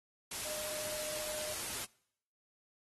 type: tone in noise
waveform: sine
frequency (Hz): 610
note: D#5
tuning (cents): -34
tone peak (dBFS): -44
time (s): 0.45-1.54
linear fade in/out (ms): 5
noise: white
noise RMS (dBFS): -40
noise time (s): 0.31-1.85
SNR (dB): -7
effects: noise-tail reverb RT60 0.7 s tail -24 dB re dry + AAC 32 kbps